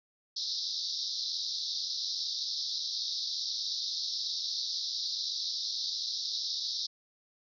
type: band-pass noise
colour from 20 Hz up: pink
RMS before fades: -35 dBFS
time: 0.36-6.87 s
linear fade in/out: 10 ms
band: 3700 to 5600 Hz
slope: 96 dB/octave
effects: none